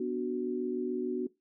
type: chord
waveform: sine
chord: B minor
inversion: none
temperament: equal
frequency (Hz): 246.9 / 293.7 / 370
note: B3 / D4 / F#4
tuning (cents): 0 / 0 / 0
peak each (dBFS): -35 / -37 / -32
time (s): 0-1.27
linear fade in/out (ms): 5
effects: noise-tail reverb RT60 0.2 s tail -20 dB re dry